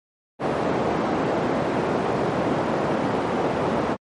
white band-pass noise, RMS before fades -23 dBFS, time 0.39-3.97 s, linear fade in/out 50 ms, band 150 to 640 Hz, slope 12 dB/octave, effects MP3 48 kbps

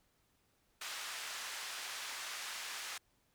pink band-pass noise, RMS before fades -44 dBFS, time 0.81-2.98 s, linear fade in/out 5 ms, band 1300 to 8400 Hz, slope 12 dB/octave, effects pink hiss -75 dBFS RMS until 3.34 s

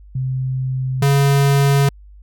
sine / square tone pair in turn, 130.3 / 139.83 Hz, C3 / C#3, -7 / +15 cents, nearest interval minor second, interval 122 cents, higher second, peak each -18 / -12 dBFS, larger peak second, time 0.15-1.02 / 1.02-1.89 s, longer neither, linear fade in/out 5 ms, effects added 50 Hz sine -39 dBFS peak until 2.22 s

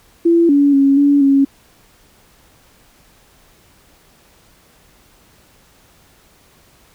sine tone with pitch steps, 337.6 / 284.2 / 275.8 / 284.8 / 275.5 Hz, E4 / C#4 / C#4 / C#4 / C#4, +41 / +43 / -9 / +47 / -11 cents, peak -8 dBFS, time 0.25-1.45 s, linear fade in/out 10 ms, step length 240 ms, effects pink hiss -51 dBFS RMS until 6.94 s

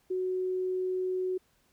sine tone, 370 Hz, F#4, in tune, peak -28 dBFS, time 0.1-1.38 s, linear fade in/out 10 ms, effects pink hiss -69 dBFS RMS until 1.72 s

